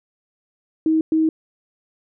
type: tone bursts at uneven times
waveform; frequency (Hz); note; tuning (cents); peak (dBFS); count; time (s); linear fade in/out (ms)
sine; 317.6; D#4; +36; -14; 2; 0.86-1.01 / 1.12-1.29; 2
effects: none